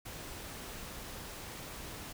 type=noise; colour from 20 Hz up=pink; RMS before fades=-45 dBFS; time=0.05-2.13 s; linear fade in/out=10 ms; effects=none